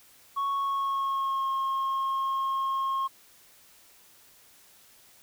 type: tone with pitch glide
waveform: sine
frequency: 1108.7 to 1076.5 Hz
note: C#6 to C6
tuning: 0 to +49 cents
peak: -23 dBFS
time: 0.36-3.08 s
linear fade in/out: 20 ms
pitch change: -51 cents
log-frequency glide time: 0.5-1.49 s
effects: tanh soft clip ceiling -25 dBFS + white hiss -57 dBFS RMS until 5.22 s